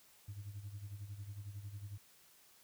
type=tone with tremolo; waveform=sine; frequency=101.4 Hz; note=G#2; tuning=41 cents flat; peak=-40 dBFS; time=0.28-1.98 s; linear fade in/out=5 ms; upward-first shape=sine; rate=11 Hz; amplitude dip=75%; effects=tanh soft clip ceiling -40 dBFS + white hiss -65 dBFS RMS until 2.63 s